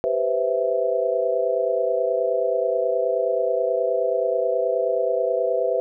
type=chord; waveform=sine; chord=C major seventh; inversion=second; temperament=equal; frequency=392 / 493.9 / 523.3 / 659.3 Hz; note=G4 / B4 / C5 / E5; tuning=0 / 0 / 0 / 0 cents; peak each=-28 / -23 / -25 / -24 dBFS; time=0.04-5.8 s; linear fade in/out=0 ms; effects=none